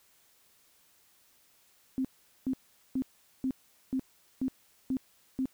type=tone bursts; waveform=sine; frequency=261.9 Hz; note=C4; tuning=2 cents sharp; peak=-27 dBFS; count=8; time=1.98-5.456 s; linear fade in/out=0 ms; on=67 ms; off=420 ms; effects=white hiss -65 dBFS RMS until 5.53 s